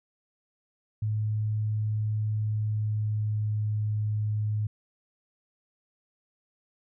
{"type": "tone with pitch glide", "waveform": "sine", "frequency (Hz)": [107.3, 106.31], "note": ["A2", "G#2"], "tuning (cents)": [-43, 41], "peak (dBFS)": -25, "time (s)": [1.02, 4.67], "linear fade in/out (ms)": 5, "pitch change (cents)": -16, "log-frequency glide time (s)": [2.38, 3.65], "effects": []}